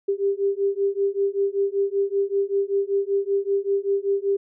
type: beating tone pair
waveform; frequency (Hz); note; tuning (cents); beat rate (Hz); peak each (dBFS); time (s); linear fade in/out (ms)
sine; 394.3 / 399.5; G4 / G4; +10 / +33; 5.2; -23; 0.08-4.37; 10
effects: none